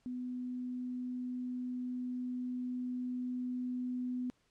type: tone with level ramp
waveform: sine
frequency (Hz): 249.8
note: B3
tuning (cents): +20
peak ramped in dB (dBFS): -37 to -34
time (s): 0.06-4.3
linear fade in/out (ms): 0
effects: pink hiss -74 dBFS RMS until 4.5 s + low-pass 8000 Hz 12 dB/octave